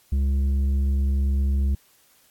sine tone with tanh clipping, 68.6 Hz, C#2, 17 cents flat, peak -20 dBFS, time 0.12-1.75 s, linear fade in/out 5 ms, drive 7 dB, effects white hiss -59 dBFS RMS until 2.3 s + AAC 64 kbps

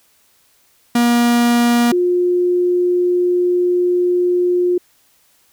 45% pulse / sine tone pair in turn, 238.4 / 356.3 Hz, A#3 / F4, +39 / +35 cents, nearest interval perfect fifth, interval 696 cents, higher second, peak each -11 / -12 dBFS, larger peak first, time 0.95-1.92 / 1.92-4.78 s, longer second, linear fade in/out 5 ms, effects white hiss -56 dBFS RMS until 5.52 s

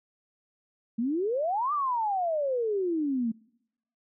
sine exponential two-way sweep, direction up then down, 219.1 to 1216 to 219.1 Hz, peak -25 dBFS, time 0.98-3.32 s, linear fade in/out 10 ms, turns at 1.73 s, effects noise-tail reverb RT60 0.8 s tail -26 dB re dry

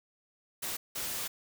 white noise bursts at uneven times, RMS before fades -36 dBFS, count 2, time 0.62-0.77 / 0.95-1.28 s, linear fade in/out 10 ms, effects none

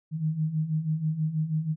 sine beating tone pair, 152.4 / 158.6 Hz, D#3 / D#3, -36 / +33 cents, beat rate 6.2 Hz, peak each -31 / -26 dBFS, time 0.11-1.76 s, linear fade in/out 50 ms, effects none

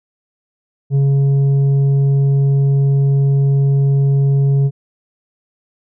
sine tone with tanh clipping, 138.59 Hz, C#3, in tune, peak -11 dBFS, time 0.9-4.71 s, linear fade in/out 50 ms, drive 5 dB, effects none

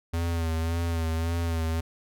square tone with vibrato, 82.8 Hz, E2, 8 cents sharp, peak -26 dBFS, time 0.13-1.81 s, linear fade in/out 10 ms, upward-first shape sine, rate 1.8 Hz, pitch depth 42 cents each way, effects none

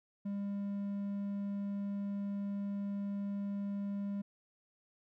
triangle tone, 200.7 Hz, G3, 41 cents sharp, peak -33 dBFS, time 0.25-4.22 s, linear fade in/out 10 ms, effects none

